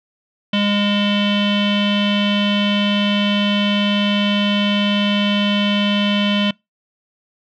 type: tone with low-pass filter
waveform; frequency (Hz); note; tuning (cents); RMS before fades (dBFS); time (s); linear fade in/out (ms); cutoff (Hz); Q
square; 204.5; G#3; -26; -17; 0.53-6.51; 5; 3100; 7.2
effects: noise-tail reverb RT60 0.2 s tail -25 dB re dry